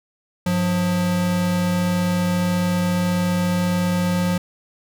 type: tone pair together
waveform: square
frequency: 100.18 / 178.5 Hz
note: G2 / F3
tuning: +38 / +38 cents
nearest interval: minor seventh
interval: 1000 cents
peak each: -28 / -19 dBFS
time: 0.46-4.38 s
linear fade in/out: 5 ms
effects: none